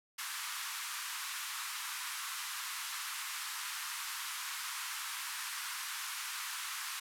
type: band-pass noise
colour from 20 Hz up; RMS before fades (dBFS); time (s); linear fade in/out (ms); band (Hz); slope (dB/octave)
pink; -41; 0.18-7; 10; 1000 to 14000; 48
effects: none